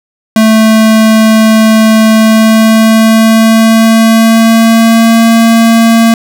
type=tone with pitch glide; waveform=square; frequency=220 to 228 Hz; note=A3 to A#3; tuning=0 to -38 cents; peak=-3 dBFS; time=0.36-6.14 s; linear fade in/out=2 ms; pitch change=+62 cents; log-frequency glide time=2.13-5.29 s; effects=none